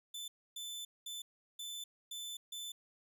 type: tone bursts at uneven times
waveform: sawtooth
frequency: 3520 Hz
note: A7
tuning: in tune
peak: -39 dBFS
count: 6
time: 0.14-0.28 / 0.56-0.85 / 1.06-1.22 / 1.59-1.84 / 2.11-2.37 / 2.52-2.72 s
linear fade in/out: 5 ms
effects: 13-bit